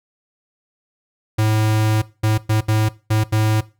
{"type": "tone bursts at uneven times", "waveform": "square", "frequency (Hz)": 108.5, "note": "A2", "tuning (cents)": -24, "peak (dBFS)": -15, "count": 6, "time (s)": [[1.38, 2.02], [2.23, 2.38], [2.49, 2.61], [2.68, 2.89], [3.1, 3.24], [3.32, 3.61]], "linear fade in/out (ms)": 10, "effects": ["noise-tail reverb RT60 0.3 s tail -18 dB re dry"]}